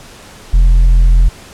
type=tone with tanh clipping; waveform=sine; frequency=42.51 Hz; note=F1; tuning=46 cents flat; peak=-5 dBFS; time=0.53-1.29 s; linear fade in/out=10 ms; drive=4 dB; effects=pink hiss -36 dBFS RMS until 1.53 s + low-pass 10000 Hz 12 dB/octave